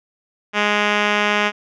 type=tone with low-pass filter; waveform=5% pulse; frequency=207.7 Hz; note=G#3; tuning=in tune; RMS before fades=-18 dBFS; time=0.53-1.52 s; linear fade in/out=50 ms; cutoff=3400 Hz; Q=1.5; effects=none